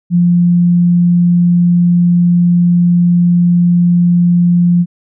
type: tone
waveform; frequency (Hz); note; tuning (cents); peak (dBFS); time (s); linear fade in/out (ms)
sine; 174.61; F3; 0; -6; 0.1-4.86; 50
effects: none